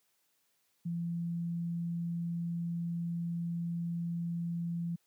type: tone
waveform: sine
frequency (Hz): 170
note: F3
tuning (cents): -46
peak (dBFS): -32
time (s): 0.85-4.96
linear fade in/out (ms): 10
effects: white hiss -75 dBFS RMS until 5.06 s + high-pass 100 Hz 12 dB/octave